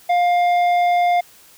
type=tone with tanh clipping; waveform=triangle; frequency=705 Hz; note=F5; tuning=16 cents sharp; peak=-15 dBFS; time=0.09-1.21 s; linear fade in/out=10 ms; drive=13 dB; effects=white hiss -48 dBFS RMS until 1.57 s